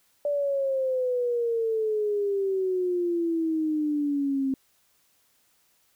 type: exponential sweep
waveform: sine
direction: down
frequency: 585 to 264.9 Hz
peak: -23 dBFS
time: 0.25-4.54 s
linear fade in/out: 2 ms
effects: white hiss -66 dBFS RMS until 5.95 s